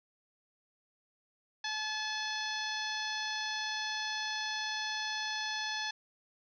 harmonic tone, 861 Hz, A5, 38 cents flat, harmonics 1 / 2 / 3 / 4 / 5 / 6 / 7, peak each -41 / -38 / -45 / -41 / -42 / -44 / -47 dBFS, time 1.64-5.91 s, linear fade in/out 5 ms, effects none

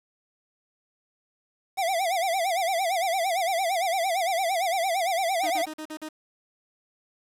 square tone with vibrato, 719 Hz, F#5, 50 cents flat, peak -24 dBFS, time 1.77-5.66 s, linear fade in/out 20 ms, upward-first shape sine, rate 8.8 Hz, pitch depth 160 cents each way
sawtooth tone bursts, 310.2 Hz, D#4, 5 cents flat, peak -30 dBFS, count 6, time 5.43-6.09 s, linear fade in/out 10 ms, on 75 ms, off 42 ms
effects resampled to 32000 Hz + 8-bit

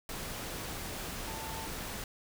sine tone in noise, 890 Hz, A5, 20 cents sharp, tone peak -44 dBFS, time 1.27-1.67 s, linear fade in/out 2 ms, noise pink, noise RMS -40 dBFS, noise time 0.09-2.04 s, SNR -7 dB, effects none

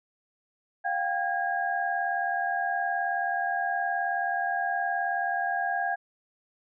sine tone cluster, 705 / 784 / 1636 Hz, F5 / G5 / G#6, +16 / 0 / -26 cents, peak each -30 dBFS, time 0.84-5.96 s, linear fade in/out 20 ms, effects none

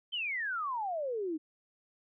sine exponential sweep, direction down, 3157 to 300 Hz, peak -32 dBFS, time 0.12-1.38 s, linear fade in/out 20 ms, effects none

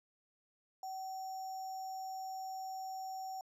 sine tone with sample-and-hold, 760 Hz, F#5, 46 cents sharp, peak -40 dBFS, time 0.83-3.41 s, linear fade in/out 2 ms, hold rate 6300 Hz, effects low-pass 11000 Hz 12 dB/octave

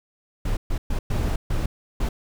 brown noise bursts at uneven times, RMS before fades -23 dBFS, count 6, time 0.45-0.57 / 0.7-0.78 / 0.9-0.99 / 1.1-1.36 / 1.5-1.66 / 2-2.09 s, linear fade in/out 5 ms, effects none

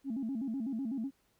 sine tone with vibrato, 246.9 Hz, B3, in tune, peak -32 dBFS, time 0.04-1.11 s, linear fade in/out 50 ms, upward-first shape square, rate 8 Hz, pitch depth 180 cents each way, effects tanh soft clip ceiling -29 dBFS + pink hiss -73 dBFS RMS until 1.39 s

